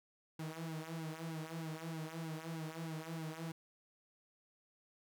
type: tone with flanger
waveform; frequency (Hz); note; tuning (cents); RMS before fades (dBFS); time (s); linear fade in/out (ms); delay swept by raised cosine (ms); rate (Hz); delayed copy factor
sawtooth; 161; E3; -41; -44; 0.39-3.52; 5; 1.6 to 6; 3.2; -1
effects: none